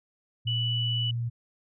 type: tone with pitch glide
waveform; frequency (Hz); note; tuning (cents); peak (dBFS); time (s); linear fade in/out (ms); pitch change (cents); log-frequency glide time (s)
sine; 117.2 to 117.95; A#2 to A#2; +10 to +21; -27; 0.45-1.3; 20; +11; 0.56-0.72
type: tone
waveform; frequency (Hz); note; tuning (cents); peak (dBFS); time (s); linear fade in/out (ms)
sine; 2960; F#7; 0; -28; 0.47-1.11; 5
effects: none